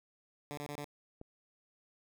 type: tone bursts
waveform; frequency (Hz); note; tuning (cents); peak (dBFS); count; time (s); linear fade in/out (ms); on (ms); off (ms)
10% pulse; 145.9; D3; -11; -32; 4; 0.51-0.843; 0; 63; 27
type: click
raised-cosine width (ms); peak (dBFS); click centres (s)
2; -34; 1.214
effects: none